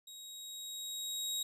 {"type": "tone with level ramp", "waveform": "25% pulse", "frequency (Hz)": 3796, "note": "A#7", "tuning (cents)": 31, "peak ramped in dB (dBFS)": [-45, -30], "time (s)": [0.07, 1.43], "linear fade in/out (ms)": 5, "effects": []}